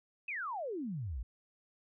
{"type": "exponential sweep", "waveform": "sine", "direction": "down", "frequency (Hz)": [2637, 50.7], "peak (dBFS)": -36, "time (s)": [0.28, 1.23], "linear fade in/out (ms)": 5, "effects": []}